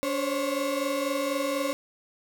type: tone cluster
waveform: 35% pulse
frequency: 286.2 / 528 / 552 Hz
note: D4 / C5 / C#5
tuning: -45 / +16 / -7 cents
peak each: -29 dBFS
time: 0.03-1.73 s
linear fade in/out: 0 ms
effects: none